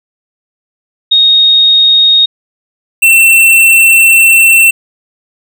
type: tone pair in turn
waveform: sine / square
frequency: 3729 / 2695 Hz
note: A#7 / E7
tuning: 0 / +38 cents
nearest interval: tritone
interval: 562 cents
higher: first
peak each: -3 dBFS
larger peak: neither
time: 1.11-2.26 / 3.02-4.71 s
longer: second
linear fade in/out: 10 ms
effects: none